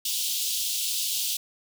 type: high-pass noise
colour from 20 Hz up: pink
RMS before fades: -28 dBFS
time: 0.05-1.37 s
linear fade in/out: 5 ms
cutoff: 3000 Hz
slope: 48 dB/octave
effects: none